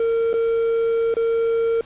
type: tone with dropouts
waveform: triangle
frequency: 458.3 Hz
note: A#4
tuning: 29 cents flat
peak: -15 dBFS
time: 0-1.81 s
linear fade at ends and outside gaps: 2 ms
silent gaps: 0.331-0.339 / 1.141-1.167 s
effects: pink hiss -46 dBFS RMS until 1.85 s + resampled to 8000 Hz